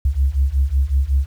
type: beating tone pair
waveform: sine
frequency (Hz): 65.41 / 70.81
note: C2 / C#2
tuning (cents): 0 / +37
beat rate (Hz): 5.4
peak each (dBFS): -17 / -16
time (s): 0.05-1.26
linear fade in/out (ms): 5
effects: tanh soft clip ceiling -8 dBFS + 8-bit